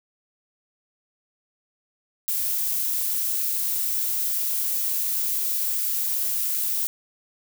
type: noise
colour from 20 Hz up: violet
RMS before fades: -25 dBFS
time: 2.28-6.87 s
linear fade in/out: 0 ms
effects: none